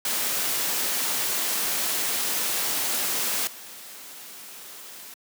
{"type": "noise with level steps", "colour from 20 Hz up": "white", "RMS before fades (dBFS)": [-26, -42], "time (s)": [0.05, 5.14], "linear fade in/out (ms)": 2, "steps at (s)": 3.47, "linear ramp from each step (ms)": 2, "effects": ["high-pass 200 Hz 12 dB/octave"]}